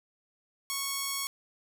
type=tone; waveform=5% pulse; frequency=1105 Hz; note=C#6; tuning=6 cents flat; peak=-19 dBFS; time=0.7-1.27 s; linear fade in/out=0 ms; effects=none